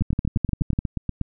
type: two click trains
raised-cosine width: 5 ms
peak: -12 / -9 dBFS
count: 11 / 10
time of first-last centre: 0.01-1.213 / 0.02-0.789 s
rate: 8.31 / 11.7 Hz
effects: none